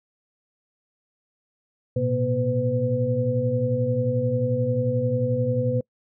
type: tone cluster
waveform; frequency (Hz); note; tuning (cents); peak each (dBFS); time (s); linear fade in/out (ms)
sine; 113.2 / 124.5 / 241.6 / 505; A2 / B2 / B3 / B4; +50 / +14 / -38 / +39; -28 / -25 / -29 / -24; 1.96-5.81; 5
effects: noise-tail reverb RT60 0.1 s tail -26 dB re dry